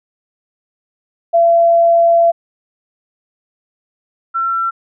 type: tone pair in turn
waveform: sine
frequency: 677 / 1351.2 Hz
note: E5 / E6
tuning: +46 / +42 cents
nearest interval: octave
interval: 1196 cents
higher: second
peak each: -7 / -14 dBFS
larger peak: first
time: 1.33-2.32 / 4.34-4.71 s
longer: first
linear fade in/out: 20 ms
effects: none